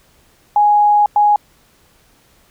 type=tone bursts at uneven times; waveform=sine; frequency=830.6 Hz; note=G#5; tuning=in tune; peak=-8 dBFS; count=2; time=0.56-1.06 / 1.16-1.36 s; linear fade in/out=2 ms; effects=pink hiss -53 dBFS RMS until 2.5 s